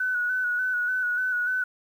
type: tone with vibrato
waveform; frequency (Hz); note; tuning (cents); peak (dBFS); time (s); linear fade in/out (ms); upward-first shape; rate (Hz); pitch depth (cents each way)
sine; 1484; F#6; +5; -23; 0-1.64; 5; square; 3.4; 28
effects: 9-bit